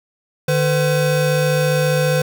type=tone pair together; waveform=square; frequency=150.73 / 507 Hz; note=D3 / B4; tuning=+45 / +45 cents; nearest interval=octave + major sixth; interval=2100 cents; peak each=-18 dBFS; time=0.48-2.22 s; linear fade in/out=5 ms; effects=none